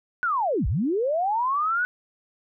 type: linear two-way sweep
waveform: sine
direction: down then up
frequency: 1501 to 43.65 to 1501 Hz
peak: -21 dBFS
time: 0.23-1.85 s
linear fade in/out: 0 ms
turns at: 0.67 s
effects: none